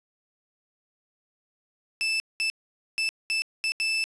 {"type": "tone bursts at uneven times", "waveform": "30% pulse", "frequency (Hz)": 2637, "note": "E7", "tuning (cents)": 0, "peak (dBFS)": -21, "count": 6, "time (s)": [[2.01, 2.2], [2.4, 2.5], [2.98, 3.09], [3.3, 3.42], [3.64, 3.72], [3.8, 4.04]], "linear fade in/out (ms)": 0, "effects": ["resampled to 24000 Hz", "8-bit"]}